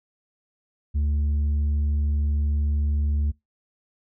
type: tone with tanh clipping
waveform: sine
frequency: 73.42 Hz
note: D2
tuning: in tune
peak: -21 dBFS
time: 0.94-3.32 s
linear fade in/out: 20 ms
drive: 4 dB
effects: noise-tail reverb RT60 0.2 s tail -24 dB re dry